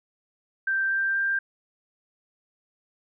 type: tone with pitch steps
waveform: sine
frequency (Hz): 1568 / 1577.1 / 1586.2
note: G6 / G6 / G6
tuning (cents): 0 / +10 / +20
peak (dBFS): -22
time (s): 0.67-1.39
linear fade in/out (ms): 5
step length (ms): 240
effects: none